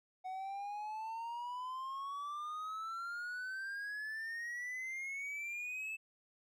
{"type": "exponential sweep", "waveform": "triangle", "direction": "up", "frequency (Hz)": [740, 2637], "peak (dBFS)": -38, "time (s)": [0.24, 5.97], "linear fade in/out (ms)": 20, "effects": []}